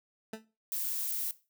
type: tone with exponential decay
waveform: 20% pulse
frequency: 220 Hz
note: A3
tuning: in tune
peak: -30 dBFS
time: 0.33-0.45 s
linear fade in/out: 5 ms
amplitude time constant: 25 ms
type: noise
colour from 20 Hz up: violet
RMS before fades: -34 dBFS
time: 0.72-1.31 s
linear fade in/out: 0 ms
effects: noise-tail reverb RT60 0.3 s tail -17 dB re dry